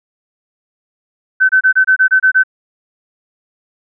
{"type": "tone bursts", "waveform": "sine", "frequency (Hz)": 1526, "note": "G6", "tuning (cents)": -47, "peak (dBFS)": -6, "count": 9, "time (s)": [1.4, 2.436], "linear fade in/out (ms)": 20, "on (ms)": 92, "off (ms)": 26, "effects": []}